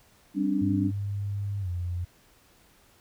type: chord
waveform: sine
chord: G suspended fourth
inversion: none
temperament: equal with one note detuned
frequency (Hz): 196 / 266.8 / 293.7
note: G3 / C4 / D4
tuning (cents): 0 / +34 / 0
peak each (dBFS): -28 / -30 / -26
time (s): 0.34-0.92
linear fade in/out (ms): 50
type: tone with pitch glide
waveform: sine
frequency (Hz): 100.8 to 88.26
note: G2 to F2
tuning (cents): +49 to +19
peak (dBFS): -28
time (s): 0.61-2.05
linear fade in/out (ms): 10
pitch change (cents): -230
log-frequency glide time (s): 1.6-1.69
effects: pink hiss -60 dBFS RMS until 3 s